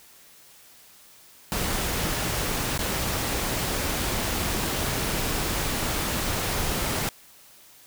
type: noise with dropouts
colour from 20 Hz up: pink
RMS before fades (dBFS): -27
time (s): 1.52-7.09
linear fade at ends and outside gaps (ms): 0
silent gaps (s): 2.777-2.791
effects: white hiss -52 dBFS RMS until 7.86 s